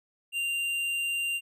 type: tone with tanh clipping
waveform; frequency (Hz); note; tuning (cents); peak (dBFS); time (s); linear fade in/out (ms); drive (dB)
triangle; 2782; F7; -7; -29; 0.32-1.41; 50; 14
effects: none